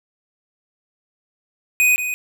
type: tone with echo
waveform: square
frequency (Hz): 2493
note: D#7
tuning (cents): +3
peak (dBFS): -13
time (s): 1.8-1.96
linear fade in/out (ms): 0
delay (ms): 180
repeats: 1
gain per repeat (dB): -9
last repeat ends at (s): 2.14
effects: none